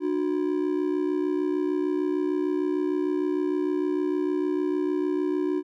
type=ring-modulated tone; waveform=triangle; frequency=332.1 Hz; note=E4; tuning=13 cents sharp; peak=-18 dBFS; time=0-5.63 s; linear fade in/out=50 ms; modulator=33.3 Hz; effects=none